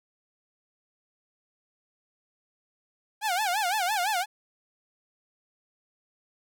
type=tone with vibrato; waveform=sawtooth; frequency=784 Hz; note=G5; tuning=in tune; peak=-21 dBFS; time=3.21-4.26 s; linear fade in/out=50 ms; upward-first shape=sine; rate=5.9 Hz; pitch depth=200 cents each way; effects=none